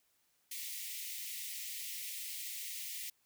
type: high-pass noise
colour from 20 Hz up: white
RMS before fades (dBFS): -43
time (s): 0.51-3.1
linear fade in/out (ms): 5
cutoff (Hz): 1900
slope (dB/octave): 96
effects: white hiss -75 dBFS RMS until 3.25 s

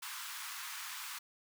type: high-pass noise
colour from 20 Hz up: pink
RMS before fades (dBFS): -44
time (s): 0.02-1.19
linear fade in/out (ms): 10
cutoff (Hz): 970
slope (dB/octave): 48
effects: none

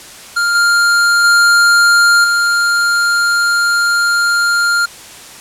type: tone with level steps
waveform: square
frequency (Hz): 1400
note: F6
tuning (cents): +4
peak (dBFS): -12 / -9 / -7 / -11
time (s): 0.36-4.86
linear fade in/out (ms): 10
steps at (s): 0.55 / 1.24 / 2.24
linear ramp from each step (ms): 2
effects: white hiss -34 dBFS RMS until 5.4 s + low-pass 10000 Hz 12 dB/octave

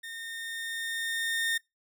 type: tone with level ramp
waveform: 30% pulse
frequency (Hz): 1828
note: A#6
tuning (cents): -34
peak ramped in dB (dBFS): -36 to -23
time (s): 0.03-1.58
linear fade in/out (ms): 10
effects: noise-tail reverb RT60 0.2 s tail -24 dB re dry

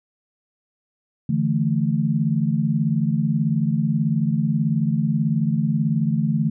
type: chord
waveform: sine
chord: D suspended second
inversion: none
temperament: just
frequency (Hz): 146.83 / 165.19 / 220.2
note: D3 / E3 / A3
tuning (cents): 0 / +4 / +2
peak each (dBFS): -22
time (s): 1.29-6.5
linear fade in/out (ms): 5
effects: none

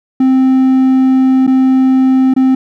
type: tone with dropouts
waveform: triangle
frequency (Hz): 261.6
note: C4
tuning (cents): 0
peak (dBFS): -4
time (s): 0.2-2.55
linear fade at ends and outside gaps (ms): 5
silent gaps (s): 1.468-1.475 / 2.339-2.363
effects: none

